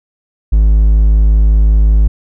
triangle tone, 52.7 Hz, G#1, 26 cents sharp, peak -3 dBFS, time 0.52-2.08 s, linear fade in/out 10 ms, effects none

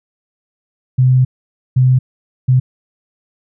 sine tone bursts at uneven times, 128.3 Hz, C3, 34 cents flat, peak -7 dBFS, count 3, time 0.98-1.25 / 1.76-1.99 / 2.48-2.6 s, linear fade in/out 10 ms, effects none

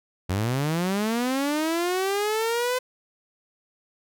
sawtooth linear sweep, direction up, 87.3 to 510 Hz, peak -19 dBFS, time 0.29-2.79 s, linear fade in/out 10 ms, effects none

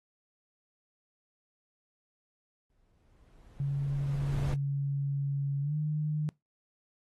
brown noise with exponential growth, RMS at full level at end -32 dBFS, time 2.7-4.54 s, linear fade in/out 1 ms, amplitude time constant 400 ms
sine tone with pitch glide, 140 to 151.79 Hz, C#3 to D#3, +18 to -43 cents, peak -28 dBFS, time 3.6-6.29 s, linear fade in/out 0 ms, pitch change +139 cents, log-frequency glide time 5.61-5.75 s
effects noise-tail reverb RT60 0.2 s tail -24 dB re dry + AAC 32 kbps

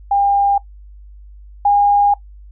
sine tone pair in turn, 802 / 813.7 Hz, G5 / G#5, +39 / -36 cents, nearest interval unison, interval 25 cents, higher second, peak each -11 / -9 dBFS, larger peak second, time 0.11-0.58 / 1.65-2.14 s, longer second, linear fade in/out 5 ms, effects noise-tail reverb RT60 0.1 s tail -18 dB re dry + added 50 Hz sine -36 dBFS peak until 2.51 s

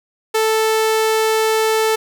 sawtooth tone, 440 Hz, A4, in tune, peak -10 dBFS, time 0.34-1.96 s, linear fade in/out 10 ms, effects none

